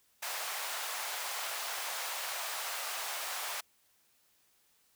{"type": "high-pass noise", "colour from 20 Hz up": "pink", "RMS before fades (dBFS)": -38, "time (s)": [0.22, 3.61], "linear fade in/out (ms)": 10, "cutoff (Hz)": 680, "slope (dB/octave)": 24, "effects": ["white hiss -70 dBFS RMS until 4.95 s"]}